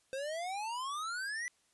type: exponential sweep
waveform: square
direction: up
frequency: 520 to 2000 Hz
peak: -37 dBFS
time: 0.13-1.48 s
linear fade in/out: 0 ms
effects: white hiss -72 dBFS RMS until 1.73 s + resampled to 24000 Hz